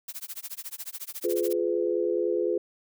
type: noise with tremolo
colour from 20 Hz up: blue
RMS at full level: -35 dBFS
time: 0.08-1.53 s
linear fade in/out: 5 ms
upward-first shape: sine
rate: 14 Hz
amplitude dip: 100%
type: chord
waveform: sine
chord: F diminished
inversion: none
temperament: just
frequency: 349.2 / 419.1 / 502.9 Hz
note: F4 / Ab4 / Cb5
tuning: 0 / +16 / +31 cents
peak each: -27 / -28 / -29 dBFS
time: 1.24-2.58 s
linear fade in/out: 5 ms
effects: none